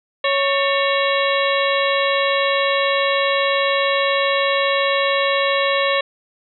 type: harmonic tone with a mistuned harmonic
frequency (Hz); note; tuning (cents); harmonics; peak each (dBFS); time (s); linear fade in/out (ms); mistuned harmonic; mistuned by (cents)
554.4; C#5; 0; 1 / 2 / 3 / 4 / 5 / 6 / 7; -19 / -22 / -24 / -25 / -26 / -27 / -27; 0.24-6.01; 5; 3; +130
effects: none